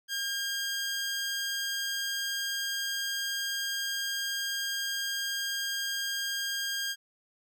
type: tone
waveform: 15% pulse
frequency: 1611 Hz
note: G6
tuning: 47 cents sharp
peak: -24 dBFS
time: 0.08-6.96 s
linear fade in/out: 50 ms
effects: none